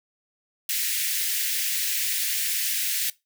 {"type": "high-pass noise", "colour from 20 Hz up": "white", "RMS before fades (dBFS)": -26, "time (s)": [0.69, 3.1], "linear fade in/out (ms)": 2, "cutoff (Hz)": 1700, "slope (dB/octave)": 48, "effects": ["noise-tail reverb RT60 0.2 s tail -20 dB re dry"]}